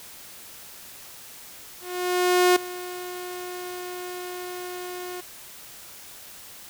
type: tone with ADSR envelope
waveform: sawtooth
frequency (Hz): 360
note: F#4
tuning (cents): -47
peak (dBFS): -11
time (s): 1.8-5.21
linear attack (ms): 760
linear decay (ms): 6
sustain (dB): -18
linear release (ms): 11
effects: white hiss -44 dBFS RMS until 6.69 s